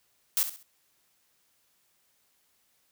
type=noise with echo; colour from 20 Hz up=blue; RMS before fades=-25 dBFS; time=0.37-0.43 s; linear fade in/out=0 ms; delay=66 ms; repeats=3; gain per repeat=-10 dB; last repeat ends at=0.628 s; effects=white hiss -70 dBFS RMS until 2.91 s